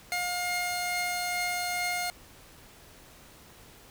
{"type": "tone pair together", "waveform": "sawtooth", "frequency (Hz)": [712.1, 2134], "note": ["F5", "C7"], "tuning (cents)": [33, 34], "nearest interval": "octave + perfect fifth", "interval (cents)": 1901, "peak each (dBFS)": -28, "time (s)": [0.12, 2.1], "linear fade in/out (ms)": 0, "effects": ["pink hiss -53 dBFS RMS until 3.9 s"]}